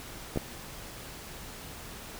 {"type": "clicks", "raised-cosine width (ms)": 2, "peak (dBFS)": [-19, -15], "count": 2, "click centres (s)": [0.36, 0.374], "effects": ["pink hiss -44 dBFS RMS until 2.19 s"]}